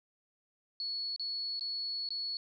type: tone with dropouts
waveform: sine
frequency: 4390 Hz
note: C#8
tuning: 18 cents flat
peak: -34 dBFS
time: 0.8-2.37 s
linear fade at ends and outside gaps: 1 ms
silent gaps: 1.162-1.196 / 1.595-1.609 / 2.089-2.105 s
effects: none